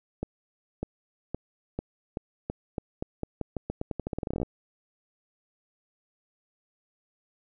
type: accelerating click train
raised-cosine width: 2 ms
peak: -17 dBFS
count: 27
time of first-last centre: 0.23-4.431 s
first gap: 600 ms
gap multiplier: 0.86
effects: none